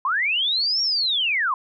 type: linear two-way sweep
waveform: sine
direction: up then down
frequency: 987.8 to 5610 to 987.8 Hz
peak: -19 dBFS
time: 0.05-1.54 s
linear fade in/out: 2 ms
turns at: 0.82 s
effects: none